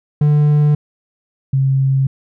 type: tone pair in turn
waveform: triangle / sine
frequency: 148.4 / 134.68 Hz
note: D3 / C#3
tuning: +18 / -50 cents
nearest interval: major second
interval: 168 cents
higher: first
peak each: -7 / -11 dBFS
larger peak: first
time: 0.21-0.75 / 1.53-2.07 s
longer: neither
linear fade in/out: 5 ms
effects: none